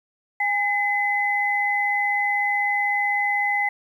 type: tone pair together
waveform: sine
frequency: 819 / 2029 Hz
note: G#5 / B6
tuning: -24 / +46 cents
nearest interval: octave + major third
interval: 1570 cents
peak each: -24 / -21 dBFS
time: 0.4-3.69 s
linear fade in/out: 5 ms
effects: 9-bit